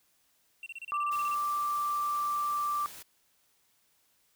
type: tone bursts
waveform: triangle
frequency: 2723 Hz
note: F7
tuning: 44 cents flat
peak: -37 dBFS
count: 12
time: 0.63-1.344 s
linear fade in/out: 2 ms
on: 32 ms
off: 30 ms
type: tone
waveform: sine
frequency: 1174.7 Hz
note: D6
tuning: in tune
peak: -28 dBFS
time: 0.92-2.86 s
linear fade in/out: 0 ms
type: noise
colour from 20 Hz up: white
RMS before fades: -47 dBFS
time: 1.11-3.03 s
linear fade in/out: 10 ms
effects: white hiss -70 dBFS RMS until 4.35 s